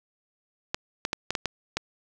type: clicks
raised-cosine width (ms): 0.2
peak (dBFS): -9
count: 7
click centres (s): 0.745 / 1.051 / 1.131 / 1.306 / 1.352 / 1.457 / 1.77
effects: none